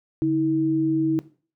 sine tone pair together, 143.88 / 320.5 Hz, D3 / E4, -35 / -49 cents, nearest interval octave + major second, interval 1386 cents, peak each -26 / -19 dBFS, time 0.22-1.19 s, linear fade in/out 0 ms, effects noise-tail reverb RT60 0.4 s tail -17 dB re dry

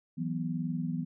sine chord, E suspended second, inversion none, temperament just, 164.81 / 185.42 / 247.2 Hz, E3 / F#3 / B3, 0 / +4 / +2 cents, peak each -33 / -37 / -35 dBFS, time 0.17-1.05 s, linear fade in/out 20 ms, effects none

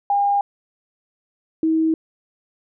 sine tone pair in turn, 807 / 320.3 Hz, G#5 / E4, -50 / -50 cents, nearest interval octave + major third, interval 1600 cents, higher first, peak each -15 dBFS, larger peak neither, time 0.1-0.41 / 1.63-1.94 s, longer neither, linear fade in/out 2 ms, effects none

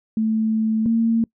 sine tone pair in turn, 220 / 227.9 Hz, A3 / A#3, 0 / -39 cents, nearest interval minor second, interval 61 cents, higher second, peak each -17 / -15 dBFS, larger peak second, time 0.17-0.86 / 0.86-1.24 s, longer first, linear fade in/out 2 ms, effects noise-tail reverb RT60 0.1 s tail -26 dB re dry

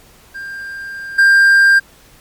triangle tone with level steps, 1593 Hz, G6, 27 cents sharp, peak -23 / -4 dBFS, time 0.34-1.8 s, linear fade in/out 20 ms, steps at 1.18 s, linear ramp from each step 10 ms, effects pink hiss -46 dBFS RMS until 2.2 s + MP3 96 kbps

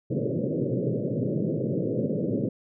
pink band-pass noise, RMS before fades -27 dBFS, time 0.1-2.49 s, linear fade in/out 10 ms, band 110 to 580 Hz, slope 96 dB/octave, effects none

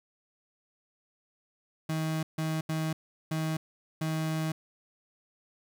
35% pulse tone bursts at uneven times, 158.4 Hz, D#3, 31 cents sharp, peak -27 dBFS, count 5, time 1.89-2.23 / 2.38-2.61 / 2.69-2.93 / 3.31-3.57 / 4.01-4.52 s, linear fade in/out 5 ms, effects none

